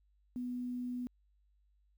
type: tone with quantisation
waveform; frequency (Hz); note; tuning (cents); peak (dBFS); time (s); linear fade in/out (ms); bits
sine; 247.3; B3; +3; -36; 0.36-1.07; 0; 11
effects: added 50 Hz sine -68 dBFS peak until 1.97 s